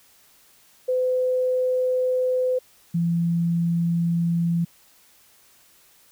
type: tone pair in turn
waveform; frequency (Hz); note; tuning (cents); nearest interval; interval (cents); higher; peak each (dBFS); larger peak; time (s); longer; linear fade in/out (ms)
sine; 508 / 169.52; B4 / E3; +49 / +49; octave + perfect fifth; 1900; first; -19; neither; 0.88-2.59 / 2.94-4.65; neither; 10
effects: white hiss -56 dBFS RMS until 6.11 s